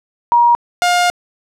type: tone pair in turn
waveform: sine / sawtooth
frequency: 950 / 709 Hz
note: A#5 / F5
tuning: +33 / +26 cents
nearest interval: perfect fourth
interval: 507 cents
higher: first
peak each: -7 dBFS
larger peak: neither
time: 0.32-0.55 / 0.82-1.1 s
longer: second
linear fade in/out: 0 ms
effects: low-pass 9000 Hz 12 dB/octave